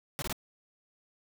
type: noise bursts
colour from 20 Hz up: pink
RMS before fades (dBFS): -35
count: 3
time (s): 0.19-0.327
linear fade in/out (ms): 0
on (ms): 31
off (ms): 22
effects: none

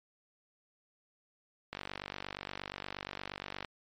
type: click train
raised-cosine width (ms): 0.3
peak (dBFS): -22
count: 94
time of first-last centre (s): 1.73-3.648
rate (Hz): 48.5
effects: MP3 48 kbps

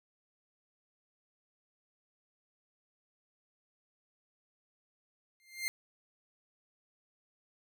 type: tone with exponential growth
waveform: sawtooth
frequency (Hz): 2102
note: C7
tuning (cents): +7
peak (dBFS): -26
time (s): 5.4-5.68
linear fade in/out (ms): 0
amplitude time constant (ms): 59
effects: none

